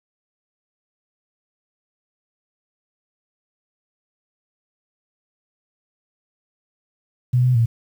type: tone with pitch steps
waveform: sine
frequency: 124.3 / 126.3 / 115.6 Hz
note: B2 / B2 / A#2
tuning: +12 / +39 / -14 cents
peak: -13 dBFS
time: 7.33-7.66 s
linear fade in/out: 10 ms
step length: 110 ms
effects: 8-bit